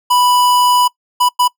square tone bursts at uneven times, 987.8 Hz, B5, in tune, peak -10 dBFS, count 3, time 0.1-0.88 / 1.2-1.29 / 1.39-1.48 s, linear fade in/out 10 ms, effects noise-tail reverb RT60 0.1 s tail -22 dB re dry

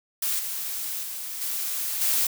blue noise with level steps, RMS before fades -26 / -31 / -34 / -29 / -23 dBFS, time 0.22-2.27 s, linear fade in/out 5 ms, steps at 0.39 / 1.03 / 1.41 / 2.01 s, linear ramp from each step 5 ms, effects none

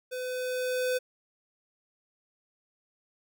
square tone with level ramp, 505 Hz, B4, 39 cents sharp, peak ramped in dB -34 to -26 dBFS, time 0.11-0.99 s, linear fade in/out 20 ms, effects none

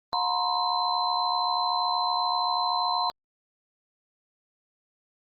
sine tone cluster, 718 / 919 / 987 / 1060 / 4066 Hz, F5 / A#5 / B5 / C6 / B7, +48 / -25 / -1 / +22 / +50 cents, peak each -30 dBFS, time 0.13-3.1 s, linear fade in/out 0 ms, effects Opus 32 kbps

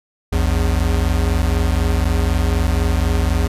square tone pair together, 58.41 / 82.41 Hz, A#1 / E2, +4 / 0 cents, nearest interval tritone, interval 596 cents, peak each -18 dBFS, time 0.32-3.48 s, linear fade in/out 10 ms, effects resampled to 32000 Hz

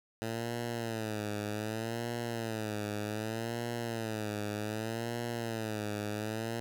10% pulse tone with vibrato, 111.2 Hz, A2, 19 cents sharp, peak -26 dBFS, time 0.22-6.6 s, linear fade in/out 0 ms, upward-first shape sine, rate 0.65 Hz, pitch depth 110 cents each way, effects none

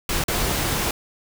pink noise with dropouts, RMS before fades -23 dBFS, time 0.09-0.91 s, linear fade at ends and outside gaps 2 ms, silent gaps 0.239-0.282 s, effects none

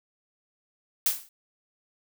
blue noise with exponential decay, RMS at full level -20 dBFS, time 1.06-1.29 s, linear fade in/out 2 ms, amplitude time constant 50 ms, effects none

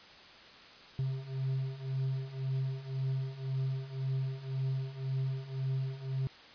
triangle beating tone pair, 131.8 / 133.7 Hz, C3 / C3, +13 / +38 cents, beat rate 1.9 Hz, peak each -35 / -32 dBFS, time 0.99-6.27 s, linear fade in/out 0 ms, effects white hiss -53 dBFS RMS until 6.54 s + resampled to 11025 Hz

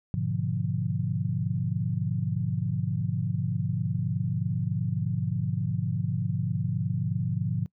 sine chord, G# diminished seventh, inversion none, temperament equal, 103.83 / 123.47 / 146.83 / 174.61 Hz, G#2 / B2 / D3 / F3, 0 / 0 / 0 / 0 cents, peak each -31 dBFS, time 0.14-7.66 s, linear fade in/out 0 ms, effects noise-tail reverb RT60 0.1 s tail -24 dB re dry

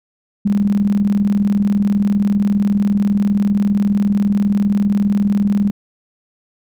sine tone with tremolo, 202.6 Hz, G#3, 43 cents flat, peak -10 dBFS, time 0.45-5.71 s, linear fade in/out 10 ms, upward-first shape square, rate 20 Hz, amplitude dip 50%, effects none

